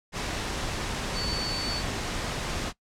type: tone in noise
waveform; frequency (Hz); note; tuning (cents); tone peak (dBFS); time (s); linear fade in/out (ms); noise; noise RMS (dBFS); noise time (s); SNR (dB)
sine; 4496; C#8; +24; -30; 1.13-1.83; 50; pink; -31; 0.12-2.73; -2
effects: noise-tail reverb RT60 0.1 s tail -19 dB re dry + low-pass 7000 Hz 12 dB/octave